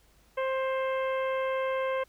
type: harmonic tone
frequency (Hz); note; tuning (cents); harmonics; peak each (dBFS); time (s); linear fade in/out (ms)
527; C5; +12; 1 / 2 / 3 / 4 / 5 / 6; -28 / -34 / -40 / -40 / -45 / -49; 0.37-2.04; 10
effects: added 50 Hz sine -64 dBFS peak until 2.08 s + pink hiss -64 dBFS RMS until 2.08 s